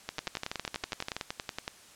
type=two click trains; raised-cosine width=0.2 ms; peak=-16 / -16 dBFS; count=13 / 18; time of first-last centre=0.19-1.166 / 0.09-1.679 s; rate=12.3 / 10.7 Hz; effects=white hiss -54 dBFS RMS until 1.95 s + low-pass 9000 Hz 12 dB/octave